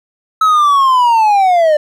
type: linear sweep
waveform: triangle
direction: down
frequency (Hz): 1300 to 590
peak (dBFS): -5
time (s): 0.41-1.77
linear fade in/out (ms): 5
effects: none